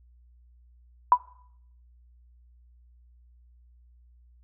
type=tone with exponential decay; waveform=sine; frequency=987.8 Hz; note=B5; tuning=in tune; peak=-9 dBFS; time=1.12-1.21 s; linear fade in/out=1 ms; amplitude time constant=18 ms; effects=noise-tail reverb RT60 0.7 s tail -21 dB re dry + added 60 Hz sine -54 dBFS peak until 4.43 s